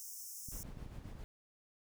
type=high-pass noise; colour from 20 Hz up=pink; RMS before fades=-48 dBFS; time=0-0.63 s; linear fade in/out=0 ms; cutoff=5400 Hz; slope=96 dB/octave
type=clicks; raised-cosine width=5 ms; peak=-37 dBFS; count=10; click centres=0.487 / 0.606 / 0.653 / 0.688 / 0.772 / 0.826 / 0.863 / 0.986 / 1.057 / 1.153 s
type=noise with tremolo; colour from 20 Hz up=brown; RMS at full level=-47 dBFS; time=0.52-1.24 s; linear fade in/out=0 ms; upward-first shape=sine; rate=7.5 Hz; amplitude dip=45%
effects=none